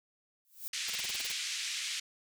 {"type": "noise with exponential growth", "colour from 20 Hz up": "violet", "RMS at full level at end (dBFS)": -36, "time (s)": [0.45, 0.68], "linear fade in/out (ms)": 0, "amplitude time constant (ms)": 50}
{"type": "band-pass noise", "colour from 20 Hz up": "pink", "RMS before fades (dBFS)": -37, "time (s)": [0.73, 2], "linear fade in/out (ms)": 5, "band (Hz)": [2200, 7700], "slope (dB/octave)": 24}
{"type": "noise bursts", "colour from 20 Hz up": "white", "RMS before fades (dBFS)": -40, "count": 9, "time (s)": [0.88, 1.32], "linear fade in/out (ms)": 5, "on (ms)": 24, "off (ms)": 28}
{"effects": []}